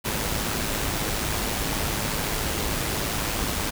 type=noise with amplitude modulation; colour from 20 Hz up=pink; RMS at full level=-25 dBFS; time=0.04-3.71 s; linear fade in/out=20 ms; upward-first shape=sine; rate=106 Hz; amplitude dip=40%; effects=none